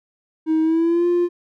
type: tone with pitch glide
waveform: triangle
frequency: 317.2 to 349.9 Hz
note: D#4 to F4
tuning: +33 to +3 cents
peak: -12 dBFS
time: 0.46-1.29 s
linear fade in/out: 50 ms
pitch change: +170 cents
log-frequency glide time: 0.62-1.07 s
effects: tanh soft clip ceiling -10 dBFS